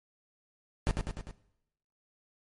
brown noise with echo, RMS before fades -26 dBFS, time 0.87-0.91 s, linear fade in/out 0 ms, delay 100 ms, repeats 4, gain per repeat -4 dB, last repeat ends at 1.31 s, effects noise-tail reverb RT60 0.8 s tail -17 dB re dry + MP3 48 kbps

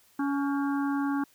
harmonic tone with a mistuned harmonic, 280.6 Hz, C#4, 21 cents sharp, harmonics 1 / 3 / 4 / 5 / 6, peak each -26 / -36 / -38 / -40 / -42 dBFS, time 0.19-1.24 s, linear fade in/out 5 ms, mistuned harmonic 6, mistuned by -88 cents, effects white hiss -62 dBFS RMS until 1.34 s

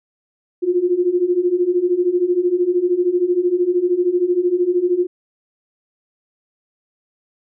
sine beating tone pair, 347.8 / 360.8 Hz, F4 / F#4, -7 / -44 cents, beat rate 13 Hz, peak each -19 / -16 dBFS, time 0.62-5.07 s, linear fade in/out 20 ms, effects none

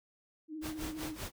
sine tone with vibrato, 311 Hz, D#4, 1 cent flat, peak -39 dBFS, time 0.48-1.18 s, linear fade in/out 50 ms, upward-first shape triangle, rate 15 Hz, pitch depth 59 cents each way
pink noise with tremolo, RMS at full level -40 dBFS, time 0.61-1.32 s, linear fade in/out 50 ms, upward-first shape sine, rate 5.2 Hz, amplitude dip 85%
effects none

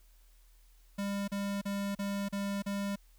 square tone bursts, 200 Hz, G3, 35 cents sharp, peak -33 dBFS, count 6, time 0.98-2.96 s, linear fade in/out 10 ms, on 300 ms, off 36 ms, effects added 40 Hz sine -58 dBFS peak until 3.18 s + white hiss -69 dBFS RMS until 3.18 s

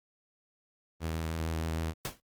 sawtooth tone with vibrato, 80.9 Hz, E2, 32 cents flat, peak -27 dBFS, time 1-1.94 s, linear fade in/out 50 ms, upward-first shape triangle, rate 6.5 Hz, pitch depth 22 cents each way
pink noise with exponential decay, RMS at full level -31 dBFS, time 2.05-2.2 s, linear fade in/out 0 ms, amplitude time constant 31 ms
effects Opus 24 kbps

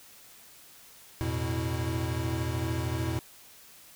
square tone cluster, 85.8 / 109.8 / 123.1 / 326.7 Hz, F2 / A2 / B2 / E4, -30 / -3 / -5 / -15 cents, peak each -34 / -38 / -33 / -37 dBFS, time 1.21-3.19 s, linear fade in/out 0 ms, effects white hiss -53 dBFS RMS until 3.95 s

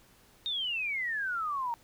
sine exponential sweep, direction down, 3729 to 916 Hz, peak -30 dBFS, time 0.46-1.74 s, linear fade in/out 0 ms, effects pink hiss -61 dBFS RMS until 1.83 s

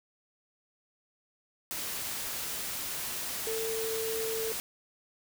sine tone in noise, 447.1 Hz, A4, 28 cents sharp, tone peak -32 dBFS, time 3.47-4.52 s, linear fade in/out 0 ms, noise white, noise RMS -36 dBFS, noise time 1.71-4.6 s, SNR +1 dB, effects none

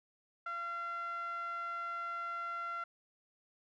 5% pulse tone with low-pass filter, 685 Hz, F5, 34 cents flat, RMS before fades -40 dBFS, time 0.46-2.84 s, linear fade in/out 5 ms, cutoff 1500 Hz, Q 9.6, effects none

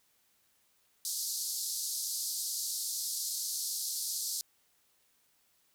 pink band-pass noise, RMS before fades -36 dBFS, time 1.05-4.41 s, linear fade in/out 0 ms, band 4300 to 14000 Hz, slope 48 dB/octave, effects white hiss -71 dBFS RMS until 5.74 s

